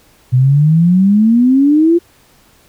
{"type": "exponential sweep", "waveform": "sine", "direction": "up", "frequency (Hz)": [123.47, 349.2], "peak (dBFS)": -6, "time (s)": [0.32, 1.99], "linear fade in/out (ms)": 20, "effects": ["pink hiss -49 dBFS RMS until 2.68 s"]}